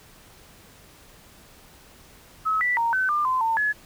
sine tone with pitch steps, 1287 / 1968 / 928 / 1523 / 1197 / 1029 / 902 / 1700 Hz, E6 / B6 / A#5 / F#6 / D6 / C6 / A5 / G#6, -42 / -7 / -8 / +50 / +33 / -29 / +43 / +40 cents, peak -20 dBFS, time 2.45-3.73 s, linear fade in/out 20 ms, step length 160 ms, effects pink hiss -51 dBFS RMS until 3.85 s

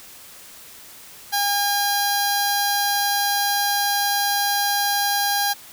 10% pulse tone with notch filter, 811 Hz, G#5, 41 cents flat, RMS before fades -21 dBFS, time 1.32-5.54 s, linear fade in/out 20 ms, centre 2600 Hz, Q 0.98, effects white hiss -43 dBFS RMS until 5.72 s

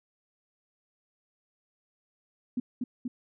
sine tone with echo, 246.9 Hz, B3, in tune, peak -26 dBFS, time 2.57-2.6 s, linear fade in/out 5 ms, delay 240 ms, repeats 2, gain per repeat -2 dB, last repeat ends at 3.08 s, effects none

